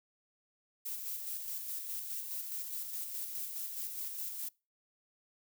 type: noise with tremolo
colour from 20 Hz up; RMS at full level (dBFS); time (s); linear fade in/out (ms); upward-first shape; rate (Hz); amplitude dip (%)
violet; -39; 0.85-4.49; 10; square; 4.8; 35
effects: noise-tail reverb RT60 0.3 s tail -25 dB re dry